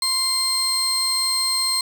30% pulse tone pair together, 1046.5 / 4186 Hz, C6 / C8, 0 / 0 cents, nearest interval 2 octaves, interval 2400 cents, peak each -26 / -17 dBFS, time 0.02-1.81 s, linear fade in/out 2 ms, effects none

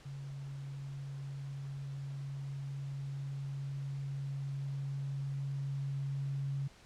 sine tone with level ramp, 138.1 Hz, C#3, 6 cents flat, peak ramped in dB -41 to -33 dBFS, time 0.05-6.68 s, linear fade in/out 10 ms, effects pink hiss -59 dBFS RMS until 6.85 s + low-pass 7000 Hz 12 dB/octave

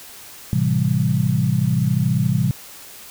sine chord, A minor seventh, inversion none, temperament equal, 110 / 130.81 / 164.81 / 196 Hz, A2 / C3 / E3 / G3, 0 / 0 / 0 / 0 cents, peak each -23 / -19 / -21 / -23 dBFS, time 0.53-2.51 s, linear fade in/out 0 ms, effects white hiss -40 dBFS RMS until 3.1 s

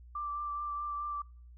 sine tone with vibrato, 1174.7 Hz, D6, in tune, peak -34 dBFS, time 0.15-1.22 s, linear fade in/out 5 ms, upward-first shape triangle, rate 4.7 Hz, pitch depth 19 cents each way, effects noise-tail reverb RT60 0.5 s tail -26 dB re dry + added 60 Hz sine -50 dBFS peak until 1.57 s

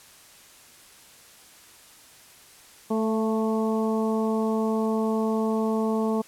harmonic tone with a mistuned harmonic, 220 Hz, A3, in tune, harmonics 1 / 2 / 3 / 4 / 5, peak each -24 / -27 / -33 / -34 / -36 dBFS, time 2.9-6.22 s, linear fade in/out 10 ms, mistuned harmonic 3, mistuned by +19 cents, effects white hiss -51 dBFS RMS until 6.27 s + low-pass 12000 Hz 12 dB/octave

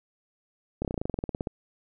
slowing click train, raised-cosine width 2 ms, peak -16 dBFS, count 16, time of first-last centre 0.82-1.472 s, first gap 28 ms, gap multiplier 1.06, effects none

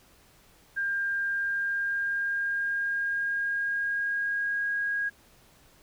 sine tone with pitch glide, 1600 to 1638.3 Hz, G6 to G#6, +35 to -24 cents, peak -26 dBFS, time 0.76-5.1 s, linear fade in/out 20 ms, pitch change +41 cents, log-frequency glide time 1.31-4.74 s, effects pink hiss -59 dBFS RMS until 5.82 s

